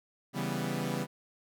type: chord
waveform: sawtooth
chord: C# half-diminished seventh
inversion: none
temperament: equal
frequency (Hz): 138.59 / 164.81 / 196 / 246.9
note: C#3 / E3 / G3 / B3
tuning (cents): 0 / 0 / 0 / 0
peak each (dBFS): -33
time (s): 0.33-1.07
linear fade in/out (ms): 50
effects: none